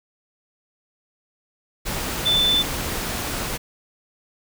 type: tone in noise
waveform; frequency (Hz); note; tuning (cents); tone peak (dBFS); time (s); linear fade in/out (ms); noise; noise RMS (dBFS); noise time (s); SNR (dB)
sine; 3520; A7; 0; -16; 2.25-2.63; 20; pink; -27; 1.85-3.58; +8
effects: none